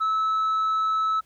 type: tone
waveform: sine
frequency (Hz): 1302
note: E6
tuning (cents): -22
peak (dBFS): -18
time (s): 0-1.21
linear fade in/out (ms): 20
effects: tanh soft clip ceiling -20 dBFS + pink hiss -63 dBFS RMS until 1.25 s